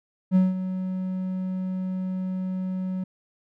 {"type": "tone with ADSR envelope", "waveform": "triangle", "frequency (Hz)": 186.1, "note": "F#3", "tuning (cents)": 10, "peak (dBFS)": -12, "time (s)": [0.31, 3.04], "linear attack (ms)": 46, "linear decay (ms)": 180, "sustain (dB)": -12, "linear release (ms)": 6, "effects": []}